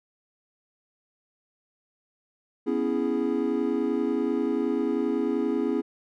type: chord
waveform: triangle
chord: C# minor seventh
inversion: third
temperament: equal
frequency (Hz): 246.9 / 277.2 / 329.6 / 415.3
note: B3 / C#4 / E4 / G#4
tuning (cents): 0 / 0 / 0 / 0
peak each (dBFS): -27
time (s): 2.66-5.82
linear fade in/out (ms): 20
effects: none